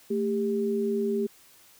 sine tone pair together, 222.4 / 398.8 Hz, A3 / G4, +19 / +30 cents, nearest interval minor seventh, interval 1011 cents, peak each -28 / -26 dBFS, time 0.1-1.27 s, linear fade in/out 10 ms, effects white hiss -56 dBFS RMS until 1.79 s

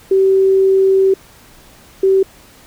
sine tone bursts at uneven times, 384.6 Hz, G4, 33 cents flat, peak -8 dBFS, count 2, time 0.11-1.14 / 2.03-2.23 s, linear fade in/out 5 ms, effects pink hiss -44 dBFS RMS until 2.66 s

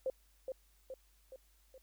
sine tone with echo, 523.3 Hz, C5, in tune, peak -32 dBFS, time 0.06-0.1 s, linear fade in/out 2 ms, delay 420 ms, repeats 4, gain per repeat -5 dB, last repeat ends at 1.78 s, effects added 50 Hz sine -67 dBFS peak until 1.82 s + white hiss -72 dBFS RMS until 1.82 s

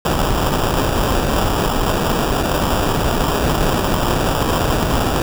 pink noise with sample-and-hold, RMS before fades -17 dBFS, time 0.05-5.22 s, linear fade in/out 2 ms, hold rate 2100 Hz, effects none

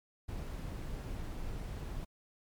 brown noise, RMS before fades -40 dBFS, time 0.28-2.05 s, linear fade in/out 10 ms, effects MP3 96 kbps

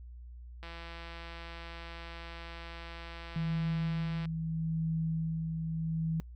click train, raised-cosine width 0.3 ms, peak -30 dBFS, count 610, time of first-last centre 0.63-4.255 s, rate 168 Hz
sine tone with tremolo, 161.7 Hz, E3, 33 cents flat, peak -29 dBFS, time 3.36-6.2 s, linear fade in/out 0 ms, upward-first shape sine, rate 0.79 Hz, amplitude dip 35%
effects noise-tail reverb RT60 0.1 s tail -25 dB re dry + added 60 Hz sine -45 dBFS peak until 6.35 s

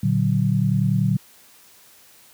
sine chord, Bb augmented, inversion none, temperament equal with one note detuned, 116.54 / 146.83 / 187.47 Hz, Bb2 / D3 / F#3, 0 / 0 / +23 cents, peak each -21 dBFS, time 0.03-1.17 s, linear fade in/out 5 ms, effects white hiss -51 dBFS RMS until 2.33 s + high-pass 60 Hz 12 dB/octave

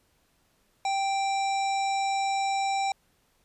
harmonic tone, 784 Hz, G5, in tune, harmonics 1 / 3 / 5 / 7 / 9 / 10, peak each -25 / -35 / -39 / -42 / -44 / -45 dBFS, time 0.85-2.92 s, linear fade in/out 2 ms, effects pink hiss -68 dBFS RMS until 3.44 s + resampled to 32000 Hz

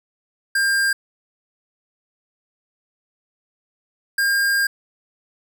square tone pair in turn, 1600 / 1608.6 Hz, G6 / G6, +35 / +44 cents, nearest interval unison, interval 9 cents, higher second, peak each -17 dBFS, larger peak neither, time 0.55-0.93 / 4.18-4.67 s, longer second, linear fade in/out 5 ms, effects none

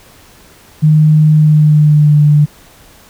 sine tone with pitch glide, 153.9 to 148.4 Hz, D#3 to D3, -19 to +18 cents, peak -4 dBFS, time 0.82-2.46 s, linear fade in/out 20 ms, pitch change -63 cents, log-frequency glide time 1.32-2.19 s, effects pink hiss -42 dBFS RMS until 3.09 s

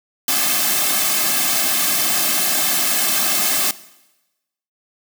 white noise with comb filter, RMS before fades -18 dBFS, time 0.28-3.71 s, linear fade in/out 2 ms, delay 2.1 ms, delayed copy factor -0.95, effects noise-tail reverb RT60 1.0 s tail -18 dB re dry + high-pass 200 Hz 12 dB/octave

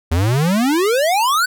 square exponential sweep, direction up, 77.78 to 1544 Hz, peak -14 dBFS, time 0.11-1.46 s, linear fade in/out 10 ms, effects none

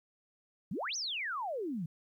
sine exponential two-way sweep, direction up then down, 150 to 6330 to 150 Hz, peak -34 dBFS, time 0.71-1.86 s, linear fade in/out 5 ms, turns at 0.96 s, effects 12-bit

